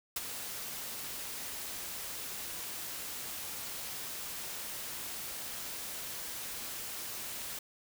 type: noise with ADSR envelope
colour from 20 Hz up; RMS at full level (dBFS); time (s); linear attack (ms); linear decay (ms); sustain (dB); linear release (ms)
white; -33; 0.16-7.59; 6; 27; -8; 4
effects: none